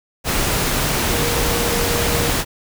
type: tone in noise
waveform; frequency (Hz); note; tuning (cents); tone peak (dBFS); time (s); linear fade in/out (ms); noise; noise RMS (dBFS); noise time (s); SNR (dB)
sine; 473.1; A#4; +26; -24; 1.09-2.32; 50; pink; -19; 0.24-2.45; -8
effects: none